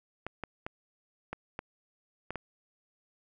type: clicks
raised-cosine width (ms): 0.5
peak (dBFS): -21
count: 7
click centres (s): 0.266 / 0.437 / 0.665 / 1.33 / 1.591 / 2.306 / 2.357
effects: none